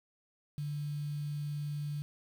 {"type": "tone with quantisation", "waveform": "sine", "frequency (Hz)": 146.83, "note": "D3", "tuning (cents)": 0, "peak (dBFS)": -34, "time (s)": [0.58, 2.02], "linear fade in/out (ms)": 0, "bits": 9, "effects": []}